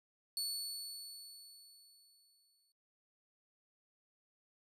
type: tone with exponential decay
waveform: sawtooth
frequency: 4435 Hz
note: C#8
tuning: in tune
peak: -32 dBFS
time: 0.37-2.72 s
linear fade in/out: 1 ms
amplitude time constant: 510 ms
effects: noise-tail reverb RT60 0.6 s tail -26 dB re dry + resampled to 32000 Hz